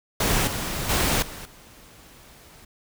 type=noise with level steps; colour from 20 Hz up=pink; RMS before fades=-22 / -29 / -22 / -38 / -49 dBFS; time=0.2-2.65 s; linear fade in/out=5 ms; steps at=0.47 / 0.89 / 1.22 / 1.45 s; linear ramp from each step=5 ms; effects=none